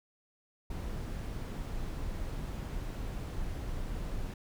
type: noise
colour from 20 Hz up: brown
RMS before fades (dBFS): -37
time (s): 0.7-4.34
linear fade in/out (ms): 5
effects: none